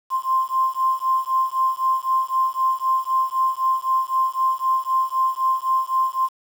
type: beating tone pair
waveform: sine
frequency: 1046.5 / 1050.4 Hz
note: C6 / C6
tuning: 0 / +6 cents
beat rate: 3.9 Hz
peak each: -21 dBFS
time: 0.1-6.29 s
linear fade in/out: 50 ms
effects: 7-bit